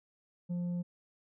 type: tone with tanh clipping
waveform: sine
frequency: 175.6 Hz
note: F3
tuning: 10 cents sharp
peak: -33 dBFS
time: 0.49-0.83 s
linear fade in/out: 20 ms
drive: 4 dB
effects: none